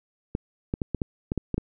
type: clicks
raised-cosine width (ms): 3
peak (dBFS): -13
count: 9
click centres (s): 0.351 / 0.739 / 0.818 / 0.947 / 1.018 / 1.319 / 1.377 / 1.543 / 1.58
effects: none